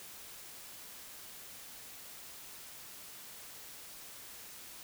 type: silence
effects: white hiss -50 dBFS RMS until 4.83 s